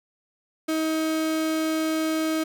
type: tone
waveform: 35% pulse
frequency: 316.9 Hz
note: D#4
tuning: 32 cents sharp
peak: -21 dBFS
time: 0.68-2.44 s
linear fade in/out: 10 ms
effects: none